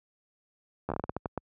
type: slowing click train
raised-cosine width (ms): 1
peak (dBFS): -17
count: 11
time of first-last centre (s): 0.89-1.377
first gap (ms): 12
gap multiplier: 1.29
effects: high-pass 60 Hz 12 dB/octave